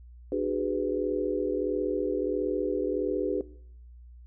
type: chord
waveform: sine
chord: G# half-diminished seventh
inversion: second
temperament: just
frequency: 299 / 373.8 / 415.3 / 498.4 Hz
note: D4 / F#4 / G#4 / B4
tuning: +31 / +18 / 0 / +16 cents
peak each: -31 dBFS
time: 0.32-3.41 s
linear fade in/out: 2 ms
effects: noise-tail reverb RT60 0.7 s tail -21 dB re dry + added 60 Hz sine -46 dBFS peak until 4.26 s